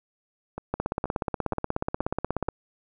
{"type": "two click trains", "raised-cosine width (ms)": 1, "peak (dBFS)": [-12, -19], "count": [30, 5], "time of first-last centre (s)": [[0.74, 2.487], [0.58, 2.485]], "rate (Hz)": [16.6, 2.1], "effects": []}